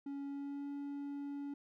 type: tone with pitch glide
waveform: triangle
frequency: 280 to 283.6 Hz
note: C#4 to C#4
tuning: +18 to +40 cents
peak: -38 dBFS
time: 0.06-1.54 s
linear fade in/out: 5 ms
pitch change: +22 cents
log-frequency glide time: 0.26-0.69 s
effects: none